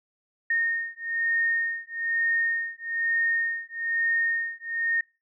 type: beating tone pair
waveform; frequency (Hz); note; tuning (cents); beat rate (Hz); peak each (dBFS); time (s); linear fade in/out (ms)
sine; 1841 / 1842.1; A#6 / A#6; -22 / -21; 1.1; -27; 0.5-5.01; 5
effects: noise-tail reverb RT60 0.3 s tail -25 dB re dry